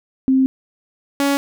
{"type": "tone pair in turn", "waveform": ["sine", "sawtooth"], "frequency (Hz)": [263.6, 280.4], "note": ["C4", "C#4"], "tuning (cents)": [13, 20], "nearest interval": "minor second", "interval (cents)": 107, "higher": "second", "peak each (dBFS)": -11, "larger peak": "neither", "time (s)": [[0.28, 0.46], [1.2, 1.37]], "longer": "first", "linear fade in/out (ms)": 0, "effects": []}